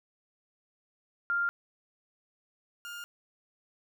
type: tone pair in turn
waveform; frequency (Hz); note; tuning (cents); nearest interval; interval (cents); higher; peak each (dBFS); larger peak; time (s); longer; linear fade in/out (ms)
sine / 30% pulse; 1396.9 / 1410.7; F6 / F6; 0 / +17; unison; 17; second; -26 / -37; first; 1.3-1.49 / 2.85-3.04; neither; 0
effects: none